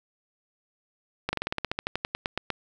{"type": "slowing click train", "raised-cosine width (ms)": 0.3, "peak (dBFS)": -11, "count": 17, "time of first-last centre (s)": [1.29, 2.503], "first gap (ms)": 40, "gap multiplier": 1.08, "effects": ["8-bit"]}